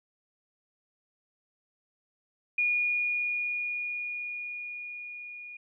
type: tone with level ramp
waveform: sine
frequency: 2441 Hz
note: D#7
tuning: 34 cents flat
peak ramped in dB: -23 to -41 dBFS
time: 2.58-5.57 s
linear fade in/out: 5 ms
effects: none